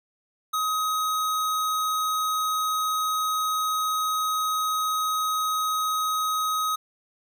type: tone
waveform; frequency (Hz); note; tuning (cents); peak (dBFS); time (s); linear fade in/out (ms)
square; 1263; D#6; +26; -24; 0.53-6.76; 10
effects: none